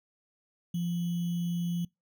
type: tone with sample-and-hold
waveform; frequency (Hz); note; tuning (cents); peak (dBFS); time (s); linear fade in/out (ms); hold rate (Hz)
sine; 172.6; F3; -20; -28; 0.74-1.85; 5; 3150
effects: noise-tail reverb RT60 0.2 s tail -26 dB re dry